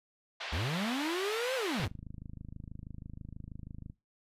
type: band-pass noise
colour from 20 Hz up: white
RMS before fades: -40 dBFS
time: 0.4-1.86 s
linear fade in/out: 10 ms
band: 540 to 3800 Hz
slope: 24 dB/octave
type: linear two-way sweep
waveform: 45% pulse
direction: up then down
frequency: 64.4 to 536 to 64.4 Hz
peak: -32 dBFS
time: 0.52-1.88 s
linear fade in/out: 10 ms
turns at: 1.55 s
type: click train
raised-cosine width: 5 ms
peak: -32 dBFS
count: 56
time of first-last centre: 1.8-3.899 s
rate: 26.2 Hz
effects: noise-tail reverb RT60 0.2 s tail -19 dB re dry + resampled to 32000 Hz